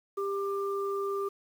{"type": "tone pair together", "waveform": "sine", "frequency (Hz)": [396.8, 1189], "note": ["G4", "D6"], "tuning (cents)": [21, 21], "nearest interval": "octave + perfect fifth", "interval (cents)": 1900, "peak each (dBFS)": [-30, -35], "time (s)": [0.17, 1.29], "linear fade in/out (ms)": 10, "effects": ["9-bit"]}